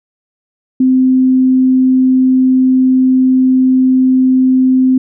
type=tone; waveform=sine; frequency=258.6 Hz; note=C4; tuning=20 cents flat; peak=-6 dBFS; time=0.8-4.98 s; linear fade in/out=5 ms; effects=none